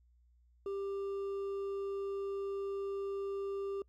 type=tone with hard clipping; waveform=triangle; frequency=395.1 Hz; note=G4; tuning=14 cents sharp; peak=-37 dBFS; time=0.66-3.82 s; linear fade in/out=2 ms; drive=8 dB; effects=noise-tail reverb RT60 0.1 s tail -25 dB re dry + added 60 Hz sine -64 dBFS peak until 3.88 s